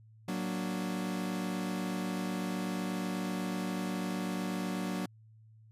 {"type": "chord", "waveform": "40% pulse", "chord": "Gb augmented", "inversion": "none", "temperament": "equal", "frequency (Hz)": [185, 233.1, 293.7], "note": ["Gb3", "Bb3", "D4"], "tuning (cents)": [0, 0, 0], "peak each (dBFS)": [-34, -39, -39], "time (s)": [0.28, 5.06], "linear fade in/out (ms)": 5, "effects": ["added 110 Hz sine -55 dBFS peak until 5.71 s", "resampled to 32000 Hz"]}